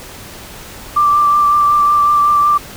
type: tone with vibrato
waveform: sine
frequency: 1176 Hz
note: D6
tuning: 2 cents sharp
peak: -8 dBFS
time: 0.96-2.58 s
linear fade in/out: 10 ms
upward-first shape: triangle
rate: 5.4 Hz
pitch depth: 19 cents each way
effects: pink hiss -33 dBFS RMS until 2.76 s